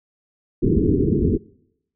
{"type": "low-pass noise", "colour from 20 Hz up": "white", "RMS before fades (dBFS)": -18, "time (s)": [0.62, 1.38], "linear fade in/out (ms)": 10, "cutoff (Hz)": 430, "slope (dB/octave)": 96, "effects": ["noise-tail reverb RT60 0.8 s tail -24 dB re dry"]}